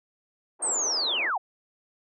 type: band-pass noise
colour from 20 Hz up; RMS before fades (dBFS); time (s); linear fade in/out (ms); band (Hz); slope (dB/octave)
white; -38; 0.59-1.32; 50; 330 to 1100; 24
type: linear sweep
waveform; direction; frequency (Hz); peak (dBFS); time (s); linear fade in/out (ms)
sine; down; 8600 to 659.3; -24; 0.62-1.38; 10
effects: none